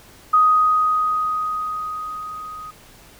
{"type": "tone with level ramp", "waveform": "sine", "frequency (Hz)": 1250, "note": "D#6", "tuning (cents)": 8, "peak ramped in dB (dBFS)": [-10, -32], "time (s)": [0.33, 2.71], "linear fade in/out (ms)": 10, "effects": ["pink hiss -47 dBFS RMS until 3.19 s"]}